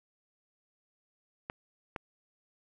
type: clicks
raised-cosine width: 0.5 ms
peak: -21 dBFS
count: 2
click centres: 1.499 / 1.962 s
effects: none